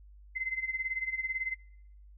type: tone with tremolo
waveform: sine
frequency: 2062 Hz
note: C7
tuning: 26 cents flat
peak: -28 dBFS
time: 0.35-1.55 s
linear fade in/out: 20 ms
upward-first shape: sine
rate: 18 Hz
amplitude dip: 80%
effects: noise-tail reverb RT60 0.8 s tail -26 dB re dry + added 50 Hz sine -51 dBFS peak until 2.17 s